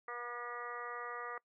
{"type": "harmonic tone", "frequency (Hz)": 240.8, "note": "B3", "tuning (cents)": -44, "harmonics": [2, 3, 4, 5, 6, 7, 8, 9], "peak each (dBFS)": [-48, -51, -51, -44, -52, -56, -48, -61], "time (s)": [0.08, 1.38], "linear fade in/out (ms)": 2, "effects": ["noise-tail reverb RT60 0.1 s tail -23 dB re dry"]}